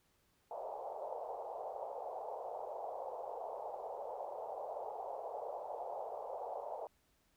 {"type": "band-pass noise", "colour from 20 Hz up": "white", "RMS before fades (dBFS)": -44, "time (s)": [0.51, 6.87], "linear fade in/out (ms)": 2, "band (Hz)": [470, 860], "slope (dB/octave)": 48, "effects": ["pink hiss -75 dBFS RMS until 7.36 s"]}